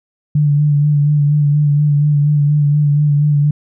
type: tone with vibrato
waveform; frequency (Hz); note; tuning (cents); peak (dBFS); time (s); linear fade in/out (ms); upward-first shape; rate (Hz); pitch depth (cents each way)
sine; 146.83; D3; 0; -9; 0.35-3.51; 5; sine; 4.2; 32
effects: none